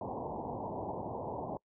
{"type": "low-pass noise", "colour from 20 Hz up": "white", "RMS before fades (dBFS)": -39, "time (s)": [0.01, 1.57], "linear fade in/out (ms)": 2, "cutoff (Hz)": 980, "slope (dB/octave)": 96, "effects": ["noise-tail reverb RT60 0.1 s tail -25 dB re dry", "high-pass 80 Hz 12 dB/octave"]}